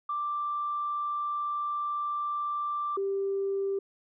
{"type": "tone pair in turn", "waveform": "sine", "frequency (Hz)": [1177, 392.8], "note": ["D6", "G4"], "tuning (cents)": [3, 4], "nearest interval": "octave + perfect fifth", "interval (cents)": 1899, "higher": "first", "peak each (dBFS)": [-28, -26], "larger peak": "second", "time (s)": [[0.09, 2.97], [2.97, 3.79]], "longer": "first", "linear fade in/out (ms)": 5, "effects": ["tanh soft clip ceiling -22 dBFS"]}